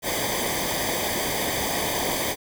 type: noise with comb filter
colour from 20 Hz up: pink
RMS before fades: -26 dBFS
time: 0.02-2.36 s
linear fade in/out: 50 ms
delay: 0.73 ms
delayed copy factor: -0.8
effects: none